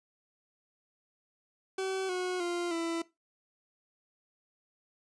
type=tone with pitch steps; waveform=40% pulse; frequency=381.3 / 364.5 / 348.4 / 333.1 Hz; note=G4 / F#4 / F4 / E4; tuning=-48 / -26 / -4 / +18 cents; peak=-30 dBFS; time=1.78-3.02 s; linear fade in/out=5 ms; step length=310 ms; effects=noise-tail reverb RT60 0.2 s tail -18 dB re dry + resampled to 22050 Hz